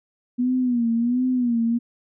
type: tone with vibrato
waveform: sine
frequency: 242.4 Hz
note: B3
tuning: 32 cents flat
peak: -18 dBFS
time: 0.38-1.79 s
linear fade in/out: 20 ms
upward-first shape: sine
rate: 1.4 Hz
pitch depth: 94 cents each way
effects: none